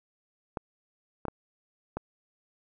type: clicks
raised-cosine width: 1 ms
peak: -18 dBFS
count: 4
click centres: 0.572 / 1.253 / 1.283 / 1.97 s
effects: none